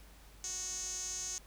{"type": "tone with band-pass filter", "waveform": "sawtooth", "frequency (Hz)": 370, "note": "F#4", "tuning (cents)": 0, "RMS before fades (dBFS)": -40, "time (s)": [0.44, 1.38], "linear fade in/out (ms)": 0, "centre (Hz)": 6500, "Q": 9.9, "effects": ["added 50 Hz sine -55 dBFS peak until 1.46 s", "pink hiss -60 dBFS RMS until 1.46 s"]}